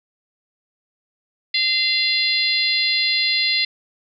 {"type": "harmonic tone", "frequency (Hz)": 690, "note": "F5", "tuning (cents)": -21, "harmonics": [3, 4, 5, 6, 7], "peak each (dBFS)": [-22, -26, -25, -20, -26], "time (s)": [1.54, 3.65], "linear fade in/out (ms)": 5, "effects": []}